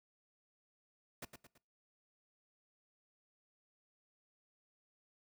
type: noise with echo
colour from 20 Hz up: pink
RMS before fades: -45 dBFS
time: 1.22-1.25 s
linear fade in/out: 5 ms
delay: 110 ms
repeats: 3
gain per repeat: -7 dB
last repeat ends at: 1.58 s
effects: noise-tail reverb RT60 0.4 s tail -23 dB re dry + high-pass 80 Hz 12 dB/octave